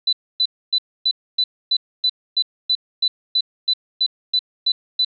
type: tone bursts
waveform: sine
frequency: 3996 Hz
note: B7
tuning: 20 cents sharp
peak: -14 dBFS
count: 16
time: 0.07-5.048 s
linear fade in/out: 5 ms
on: 58 ms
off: 270 ms
effects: none